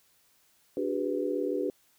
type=chord; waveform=sine; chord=G# half-diminished seventh; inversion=second; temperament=equal with one note detuned; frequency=293.7 / 370 / 407 / 493.9 Hz; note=D4 / F#4 / G#4 / B4; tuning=0 / 0 / -35 / 0 cents; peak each=-33 dBFS; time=0.77-1.7 s; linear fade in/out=2 ms; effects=white hiss -66 dBFS RMS until 1.98 s